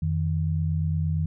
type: tone pair together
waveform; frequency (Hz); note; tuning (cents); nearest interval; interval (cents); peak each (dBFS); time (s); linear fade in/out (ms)
sine; 88.12 / 156.8; F2 / D#3; +16 / +14; minor seventh; 998; -25; 0.02-1.26; 5
effects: none